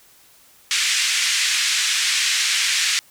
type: band-pass noise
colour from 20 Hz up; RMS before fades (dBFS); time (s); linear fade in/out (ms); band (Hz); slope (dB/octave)
pink; -20; 0.71-2.99; 0; 1900 to 8100; 24
effects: white hiss -52 dBFS RMS until 3.1 s